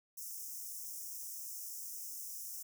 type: high-pass noise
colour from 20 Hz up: white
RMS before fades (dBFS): -45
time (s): 0.17-2.63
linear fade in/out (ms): 10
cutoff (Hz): 5300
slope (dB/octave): 96
effects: none